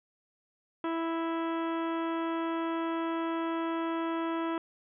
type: harmonic tone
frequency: 329.6 Hz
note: E4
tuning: in tune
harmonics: 1 / 2 / 3 / 4 / 5 / 6 / 7 / 8 / 9 / 10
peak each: -31 / -39 / -37 / -40 / -47 / -49 / -55 / -51 / -58 / -52 dBFS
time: 0.84-4.58 s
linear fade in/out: 2 ms
effects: none